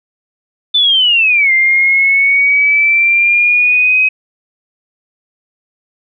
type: linear two-way sweep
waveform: sine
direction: down then up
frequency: 3547 to 2093 to 2535 Hz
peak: -7 dBFS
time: 0.74-4.09 s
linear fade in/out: 10 ms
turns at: 1.52 s
effects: none